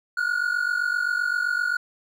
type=tone pair together; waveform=triangle; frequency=1424 / 1471.7 Hz; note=F6 / F#6; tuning=+33 / -10 cents; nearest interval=minor second; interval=57 cents; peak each=-23 dBFS; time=0.17-1.77 s; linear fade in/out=5 ms; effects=none